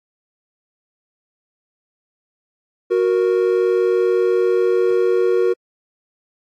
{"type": "tone pair together", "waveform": "triangle", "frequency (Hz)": [368.6, 468.8], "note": ["F#4", "A#4"], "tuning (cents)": [-7, 10], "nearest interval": "major third", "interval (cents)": 417, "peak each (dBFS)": [-14, -15], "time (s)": [2.9, 5.54], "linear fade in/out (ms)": 20, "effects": ["AAC 64 kbps"]}